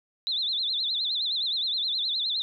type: tone with vibrato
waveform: sine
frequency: 3804 Hz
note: A#7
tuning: 34 cents sharp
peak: -25 dBFS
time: 0.27-2.42 s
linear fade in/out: 0 ms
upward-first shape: sine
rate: 9.6 Hz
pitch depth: 170 cents each way
effects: none